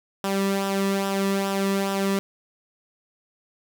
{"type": "tone with flanger", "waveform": "sawtooth", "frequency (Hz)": 196, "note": "G3", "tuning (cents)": 0, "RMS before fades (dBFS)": -24, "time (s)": [0.24, 2.19], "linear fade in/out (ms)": 0, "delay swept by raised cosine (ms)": [0.45, 1.36], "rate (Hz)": 2.4, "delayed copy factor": -0.55, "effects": []}